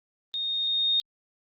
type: tone with level ramp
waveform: sine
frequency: 3695 Hz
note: A#7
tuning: 16 cents flat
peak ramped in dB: -28 to -20 dBFS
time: 0.34-1 s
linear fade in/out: 0 ms
effects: Opus 32 kbps

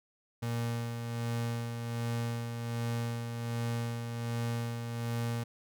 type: tone with tremolo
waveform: 35% pulse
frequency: 117.4 Hz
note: A#2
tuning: 13 cents sharp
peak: -29 dBFS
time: 0.42-5.44 s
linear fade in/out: 10 ms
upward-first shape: sine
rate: 1.3 Hz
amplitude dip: 45%
effects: none

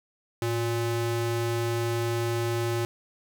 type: ring-modulated tone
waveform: square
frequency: 233.1 Hz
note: A#3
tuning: in tune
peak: -23 dBFS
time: 0.42-2.85 s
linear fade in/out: 0 ms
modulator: 122 Hz
effects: none

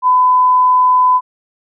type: tone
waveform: sine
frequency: 1006 Hz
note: B5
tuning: 32 cents sharp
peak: -7 dBFS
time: 0.02-1.21 s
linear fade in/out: 50 ms
effects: none

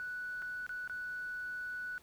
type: tone with dropouts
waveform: sine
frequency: 1480 Hz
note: F#6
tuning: in tune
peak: -37 dBFS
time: 0-1.98 s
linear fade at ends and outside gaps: 0 ms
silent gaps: 0.42-0.424 / 0.665-0.693 / 0.876-0.897 s
effects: tanh soft clip ceiling -33 dBFS + pink hiss -63 dBFS RMS until 2.02 s

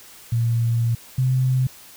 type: tone pair in turn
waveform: sine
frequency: 116.54 / 129.19 Hz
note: A#2 / C3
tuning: 0 / -22 cents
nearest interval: major second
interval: 178 cents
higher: second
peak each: -17 / -16 dBFS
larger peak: second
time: 0.32-0.95 / 1.18-1.67 s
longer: first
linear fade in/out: 5 ms
effects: white hiss -45 dBFS RMS until 1.96 s

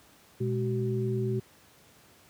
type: tone cluster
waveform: sine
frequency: 120.9 / 209.5 / 378.2 Hz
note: B2 / G#3 / F#4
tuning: -36 / +15 / +38 cents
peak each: -28 / -34 / -31 dBFS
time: 0.4-1.4 s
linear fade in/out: 10 ms
effects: pink hiss -58 dBFS RMS until 2.29 s + high-pass 80 Hz 12 dB/octave

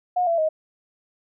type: tone with pitch steps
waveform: sine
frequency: 721 / 672.7 / 627.7 Hz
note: F#5 / E5 / D#5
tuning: -45 / +35 / +15 cents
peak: -18 dBFS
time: 0.16-0.49 s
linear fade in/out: 10 ms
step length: 110 ms
effects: none

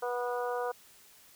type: harmonic tone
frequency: 244.5 Hz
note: B3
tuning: 17 cents flat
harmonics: 2 / 3 / 4 / 5 / 6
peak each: -33 / -37 / -39 / -41 / -43 dBFS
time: 0.02-0.72 s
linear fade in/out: 10 ms
effects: white hiss -58 dBFS RMS until 1.35 s

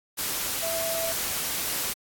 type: tone in noise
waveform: sine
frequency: 661 Hz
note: E5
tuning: 5 cents sharp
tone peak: -29 dBFS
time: 0.62-1.13 s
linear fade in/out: 20 ms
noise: white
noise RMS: -29 dBFS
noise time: 0.17-1.94 s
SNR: -3 dB
effects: AAC 64 kbps

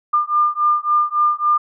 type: beating tone pair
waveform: sine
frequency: 1200 / 1203.6 Hz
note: D6 / D6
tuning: +37 / +42 cents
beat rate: 3.6 Hz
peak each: -17 dBFS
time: 0.13-1.58 s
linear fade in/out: 10 ms
effects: none

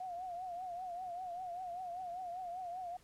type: tone with vibrato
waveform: sine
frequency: 719 Hz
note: F#5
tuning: 50 cents flat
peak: -40 dBFS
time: 0-2.97 s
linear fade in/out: 5 ms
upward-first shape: triangle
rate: 5.1 Hz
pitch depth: 96 cents each way
effects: pink hiss -66 dBFS RMS until 3.03 s + low-pass 12000 Hz 12 dB/octave

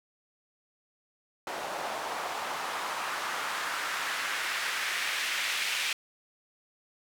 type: noise with band-pass filter sweep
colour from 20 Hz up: white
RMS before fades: -33 dBFS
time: 1.47-5.93 s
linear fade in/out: 2 ms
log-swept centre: 690 to 2500 Hz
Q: 1.5
effects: none

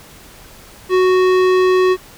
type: tone with tanh clipping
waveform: sine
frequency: 370 Hz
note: F#4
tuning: in tune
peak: -12 dBFS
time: 0.89-1.97 s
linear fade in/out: 50 ms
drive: 18 dB
effects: pink hiss -41 dBFS RMS until 2.17 s

